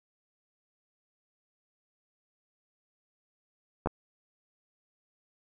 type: clicks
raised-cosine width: 1 ms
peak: -15 dBFS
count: 2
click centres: 3.86 / 3.872 s
effects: none